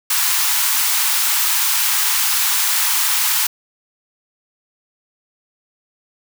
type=high-pass noise; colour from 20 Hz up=white; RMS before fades=-17 dBFS; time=0.1-3.47 s; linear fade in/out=5 ms; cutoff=810 Hz; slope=96 dB/octave; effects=none